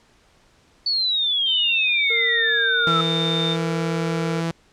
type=exponential sweep; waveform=sine; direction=down; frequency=4513 to 1287 Hz; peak=-18 dBFS; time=0.86-3.01 s; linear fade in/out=5 ms
type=tone with pitch glide; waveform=sine; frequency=3642 to 3617 Hz; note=A#7 to A7; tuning=-41 to +47 cents; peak=-22 dBFS; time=1.45-3.57 s; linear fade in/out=50 ms; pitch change=-12 cents; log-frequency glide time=1.83-3.29 s
type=harmonic tone; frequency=460 Hz; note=A#4; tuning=23 cents flat; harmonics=1 / 3 / 5; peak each=-28 / -38 / -42 dBFS; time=2.1-4.41 s; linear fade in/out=5 ms
type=tone; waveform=sawtooth; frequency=166.1 Hz; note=E3; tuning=13 cents sharp; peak=-18 dBFS; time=2.87-4.51 s; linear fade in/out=0 ms
effects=pink hiss -57 dBFS RMS until 4.72 s + low-pass 7000 Hz 12 dB/octave